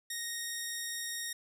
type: tone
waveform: 10% pulse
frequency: 1864.7 Hz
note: A#6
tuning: in tune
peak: -27 dBFS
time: 0.1-1.33 s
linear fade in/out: 5 ms
effects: none